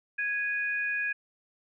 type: tone pair together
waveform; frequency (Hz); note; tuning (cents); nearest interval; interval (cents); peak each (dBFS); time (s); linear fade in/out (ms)
sine; 1661.2 / 2471; G#6 / D#7; 0 / -13; perfect fifth; 687; -29 / -32; 0.18-1.13; 10
effects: none